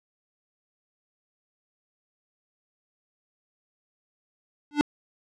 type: tone with exponential growth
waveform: square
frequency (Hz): 293.7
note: D4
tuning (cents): 0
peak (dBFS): -15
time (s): 4.71-4.81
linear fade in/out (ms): 0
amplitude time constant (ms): 20
effects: low-pass 5000 Hz 12 dB/octave